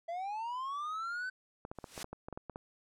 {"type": "linear sweep", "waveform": "triangle", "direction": "up", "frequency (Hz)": [659.3, 1533], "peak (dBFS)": -34, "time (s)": [0.08, 1.3], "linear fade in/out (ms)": 10}
{"type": "clicks", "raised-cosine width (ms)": 1, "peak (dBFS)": -28, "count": 12, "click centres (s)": [1.651, 1.715, 1.787, 1.842, 1.978, 2.044, 2.13, 2.285, 2.327, 2.375, 2.497, 2.559]}
{"type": "noise with exponential growth", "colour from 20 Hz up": "white", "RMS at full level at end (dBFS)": -38, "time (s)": [1.75, 2.03], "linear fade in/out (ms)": 1, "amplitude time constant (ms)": 60}
{"effects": ["low-pass 9000 Hz 12 dB/octave"]}